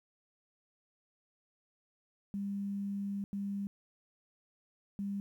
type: tone bursts at uneven times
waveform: sine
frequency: 200 Hz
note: G3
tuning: 35 cents sharp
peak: -34 dBFS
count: 3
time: 2.34-3.24 / 3.33-3.67 / 4.99-5.2 s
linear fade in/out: 0 ms
effects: 11-bit